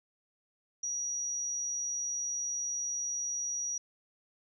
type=tone; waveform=sine; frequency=5780 Hz; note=F#8; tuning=41 cents flat; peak=-32 dBFS; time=0.83-3.78 s; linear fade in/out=5 ms; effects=none